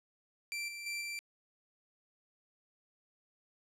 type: tone with level steps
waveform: sawtooth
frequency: 2349 Hz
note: D7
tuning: in tune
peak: -33 / -39 / -33 / -35 dBFS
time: 0.52-1.19 s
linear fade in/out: 0 ms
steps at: 0.68 / 0.86 / 1.01 s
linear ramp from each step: 5 ms
effects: low-pass 11000 Hz 12 dB/octave